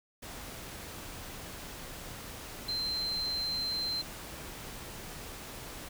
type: tone in noise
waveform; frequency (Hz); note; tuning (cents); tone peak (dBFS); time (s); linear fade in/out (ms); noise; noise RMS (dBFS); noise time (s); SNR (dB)
sine; 4115; C8; -30; -31; 2.68-4.02; 10; pink; -44; 0.22-5.89; +10
effects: none